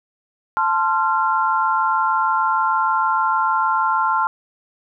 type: chord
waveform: sine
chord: F major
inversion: first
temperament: equal with one note detuned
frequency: 880 / 1046.5 / 1376.9 Hz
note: A5 / C6 / F6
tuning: 0 / 0 / -25 cents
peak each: -20 dBFS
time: 0.57-4.27 s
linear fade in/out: 0 ms
effects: none